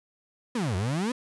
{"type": "exponential two-way sweep", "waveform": "35% pulse", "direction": "down then up", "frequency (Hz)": [261.6, 87.2, 261.6], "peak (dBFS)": -24, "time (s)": [0.55, 1.12], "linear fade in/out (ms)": 5, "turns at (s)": 0.76, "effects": ["resampled to 24000 Hz"]}